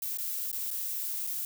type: noise with dropouts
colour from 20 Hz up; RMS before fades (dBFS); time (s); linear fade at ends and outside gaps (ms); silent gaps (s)
violet; -34; 0.02-1.45; 2; 0.174-0.184 / 0.516-0.528 / 0.706-0.711 / 1.268-1.272
effects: none